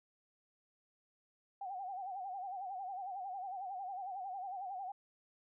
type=tone with vibrato; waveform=sine; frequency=762 Hz; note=G5; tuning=49 cents flat; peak=-40 dBFS; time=1.61-4.92 s; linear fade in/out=5 ms; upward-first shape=sine; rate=11 Hz; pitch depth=97 cents each way; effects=none